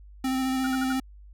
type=tone with vibrato; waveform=square; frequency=261.6 Hz; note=C4; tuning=in tune; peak=-25 dBFS; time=0.24-1 s; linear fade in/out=5 ms; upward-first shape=square; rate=14 Hz; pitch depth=13 cents each way
type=tone bursts; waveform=sine; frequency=1423 Hz; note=F6; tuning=32 cents sharp; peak=-30 dBFS; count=4; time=0.64-0.927 s; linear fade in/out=5 ms; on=29 ms; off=57 ms
effects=added 50 Hz sine -45 dBFS peak until 1.33 s